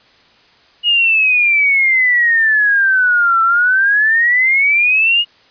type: exponential two-way sweep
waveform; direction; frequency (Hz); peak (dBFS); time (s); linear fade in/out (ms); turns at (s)
sine; down then up; 2896 to 1331 to 2896; -9; 0.83-5.25; 50; 3.42
effects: white hiss -49 dBFS RMS until 5.5 s + resampled to 11025 Hz